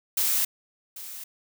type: noise with echo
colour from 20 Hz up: blue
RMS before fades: -24 dBFS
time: 0.17-0.45 s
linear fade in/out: 5 ms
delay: 790 ms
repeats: 1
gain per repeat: -15 dB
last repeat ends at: 1.24 s
effects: none